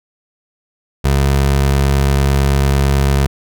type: tone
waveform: 25% pulse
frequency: 69 Hz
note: C#2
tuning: 7 cents flat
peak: -7 dBFS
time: 1.04-3.27 s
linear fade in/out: 10 ms
effects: none